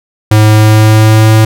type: tone with pitch glide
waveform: square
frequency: 107.5 to 109.76 Hz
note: A2 to A2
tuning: -40 to -4 cents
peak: -3 dBFS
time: 0.31-1.45 s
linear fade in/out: 5 ms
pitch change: +36 cents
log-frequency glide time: 0.45-1.33 s
effects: none